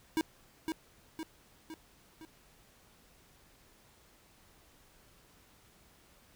square tone with echo, 320 Hz, D#4, 49 cents sharp, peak -28 dBFS, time 0.17-0.21 s, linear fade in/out 0 ms, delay 510 ms, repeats 4, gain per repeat -5 dB, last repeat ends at 2.25 s, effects pink hiss -63 dBFS RMS until 6.35 s

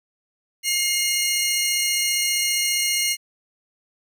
15% pulse tone pair together, 2134 / 2857 Hz, C7 / F7, +34 / +39 cents, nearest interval perfect fourth, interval 505 cents, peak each -16 dBFS, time 0.63-3.17 s, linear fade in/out 50 ms, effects none

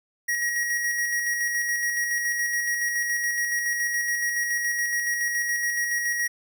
square tone with tremolo, 1900 Hz, A#6, 33 cents sharp, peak -23 dBFS, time 0.28-6.28 s, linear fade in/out 10 ms, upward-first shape square, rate 7.1 Hz, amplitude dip 30%, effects none

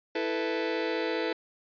sawtooth chord, E suspended fourth, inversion none, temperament just, 329.6 / 439.5 / 494.4 Hz, E4 / A4 / B4, 0 / -2 / +2 cents, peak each -28 dBFS, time 0.15-1.33 s, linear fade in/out 5 ms, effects resampled to 11025 Hz

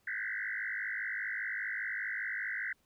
sine tone with frequency modulation, 1775 Hz, A6, 15 cents sharp, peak -34 dBFS, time 0.07-2.73 s, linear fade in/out 5 ms, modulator 52.5 Hz, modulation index 5.2, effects pink hiss -73 dBFS RMS until 2.85 s

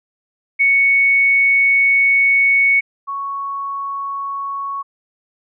sine tone pair in turn, 2220 / 1110 Hz, C#7 / C#6, +2 / +2 cents, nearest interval octave, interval 1200 cents, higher first, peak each -10 / -21 dBFS, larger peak first, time 0.59-2.81 / 3.07-4.83 s, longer first, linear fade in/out 20 ms, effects none

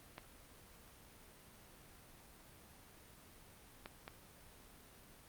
clicks, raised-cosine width 0.3 ms, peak -30 dBFS, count 3, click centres 0.181 / 3.859 / 4.079 s, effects pink hiss -60 dBFS RMS until 5.28 s + Opus 32 kbps

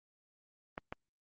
clicks, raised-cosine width 0.5 ms, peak -24 dBFS, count 2, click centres 0.779 / 0.925 s, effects Opus 32 kbps

